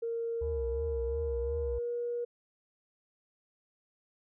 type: tone with pitch glide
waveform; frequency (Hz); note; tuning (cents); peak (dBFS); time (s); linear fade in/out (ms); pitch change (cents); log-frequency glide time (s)
sine; 462.4 to 478.2; A#4 to A#4; -14 to +44; -31; 0.02-2.25; 10; +58; 1.02-1.91
type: tone with vibrato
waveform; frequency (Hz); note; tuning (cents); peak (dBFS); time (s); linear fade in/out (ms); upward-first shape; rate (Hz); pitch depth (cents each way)
sine; 69.3; C#2; 0; -33; 0.41-1.79; 10; triangle; 2.8; 210
effects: tanh soft clip ceiling -24 dBFS